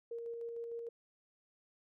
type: tone with tremolo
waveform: sine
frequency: 466.2 Hz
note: A#4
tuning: in tune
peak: -39 dBFS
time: 0.11-0.89 s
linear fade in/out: 5 ms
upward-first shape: square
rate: 6.6 Hz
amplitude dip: 25%
effects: none